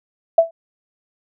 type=tone with exponential decay; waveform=sine; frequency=662 Hz; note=E5; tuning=7 cents sharp; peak=-4 dBFS; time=0.38-0.51 s; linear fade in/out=5 ms; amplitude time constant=28 ms; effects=none